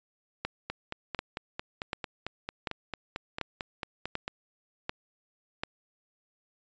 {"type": "two click trains", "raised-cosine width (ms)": 0.3, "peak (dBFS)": [-15, -18], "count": [8, 17], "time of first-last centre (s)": [[0.45, 5.635], [0.7, 4.279]], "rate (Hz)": [1.35, 4.47], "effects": ["resampled to 16000 Hz"]}